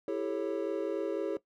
triangle chord, A dominant seventh, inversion second, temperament just, 330 / 396 / 440 / 550 Hz, E4 / G4 / A4 / C#5, +2 / +18 / 0 / -14 cents, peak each -34 dBFS, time 0.08-1.37 s, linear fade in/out 2 ms, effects noise-tail reverb RT60 0.1 s tail -17 dB re dry

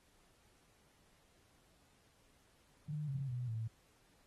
sine tone with pitch steps, 150.5 / 136.42 / 123.66 / 112.1 Hz, D3 / C#3 / B2 / A2, +43 / -27 / +3 / +33 cents, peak -37 dBFS, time 2.88-3.68 s, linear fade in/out 10 ms, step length 200 ms, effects pink hiss -71 dBFS RMS until 4.26 s + AAC 32 kbps

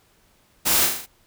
white noise with echo, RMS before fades -20 dBFS, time 0.65-0.87 s, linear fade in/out 20 ms, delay 39 ms, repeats 5, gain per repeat -4 dB, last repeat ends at 1.065 s, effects pink hiss -60 dBFS RMS until 1.26 s

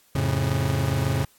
40% pulse chord, F augmented, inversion none, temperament just, 87.31 / 109.13 / 136.42 Hz, F2 / A2 / C#3, 0 / -14 / -27 cents, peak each -27 / -26 / -23 dBFS, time 0.15-1.25 s, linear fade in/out 5 ms, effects white hiss -59 dBFS RMS until 1.38 s + AAC 64 kbps

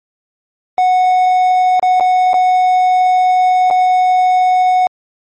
triangle tone with dropouts, 736 Hz, F#5, 9 cents flat, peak -6 dBFS, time 0.78-4.87 s, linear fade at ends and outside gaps 1 ms, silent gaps 1.796-1.827 / 1.999-2.007 / 2.333-2.341 / 3.702-3.709 s, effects MP3 32 kbps

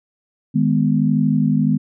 sine chord, G# minor, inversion second, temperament equal with one note detuned, 155.56 / 207.7 / 249.2 Hz, D#3 / G#3 / B3, 0 / 0 / +16 cents, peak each -18 dBFS, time 0.54-1.78 s, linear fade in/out 20 ms, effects none

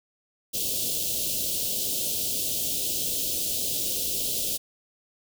white band-stop noise, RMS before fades -28 dBFS, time 0.53-4.58 s, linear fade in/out 20 ms, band 630 to 2900 Hz, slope 48 dB/octave, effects none

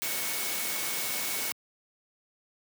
sine tone in noise, 2217 Hz, C#7, in tune, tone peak -40 dBFS, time 0.02-1.52 s, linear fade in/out 0 ms, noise white, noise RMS -32 dBFS, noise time 0.02-1.52 s, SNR -11 dB, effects high-pass 150 Hz 12 dB/octave

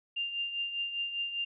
sine tone with tremolo, 2794 Hz, F7, in tune, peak -29 dBFS, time 0.16-1.45 s, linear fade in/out 10 ms, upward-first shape triangle, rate 5 Hz, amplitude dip 65%, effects none

